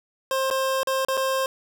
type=tone with dropouts; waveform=25% pulse; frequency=530 Hz; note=C5; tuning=22 cents sharp; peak=-18 dBFS; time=0.31-1.46 s; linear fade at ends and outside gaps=1 ms; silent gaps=0.502-0.51 / 0.832-0.872 / 1.049-1.084 / 1.171-1.175 s; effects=none